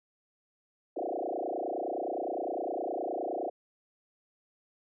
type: tone with frequency modulation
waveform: sine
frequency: 532 Hz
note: C5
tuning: 29 cents sharp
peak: -31 dBFS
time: 0.96-3.5 s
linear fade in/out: 10 ms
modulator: 29.7 Hz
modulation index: 7.3
effects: none